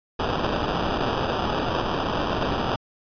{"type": "noise with sample-and-hold", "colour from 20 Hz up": "white", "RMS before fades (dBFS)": -25, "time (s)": [0.19, 2.76], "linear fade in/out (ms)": 5, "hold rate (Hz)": 2100, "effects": ["resampled to 11025 Hz"]}